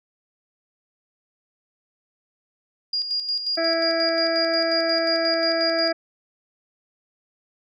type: tone with tremolo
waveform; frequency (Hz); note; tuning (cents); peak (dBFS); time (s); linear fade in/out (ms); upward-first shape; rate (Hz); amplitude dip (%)
sine; 4838; D#8; -49; -21; 2.93-5.92; 5; square; 5.6; 55
type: harmonic tone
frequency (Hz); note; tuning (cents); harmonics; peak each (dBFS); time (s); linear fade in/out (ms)
329.6; E4; 0; 1 / 2 / 4 / 5 / 6 / 7; -28 / -22 / -34 / -30 / -37 / -37; 3.57-5.93; 10
effects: none